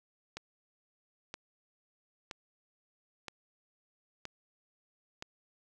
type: click train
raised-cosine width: 0.2 ms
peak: -23 dBFS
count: 6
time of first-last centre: 0.37-5.224 s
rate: 1.03 Hz
effects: none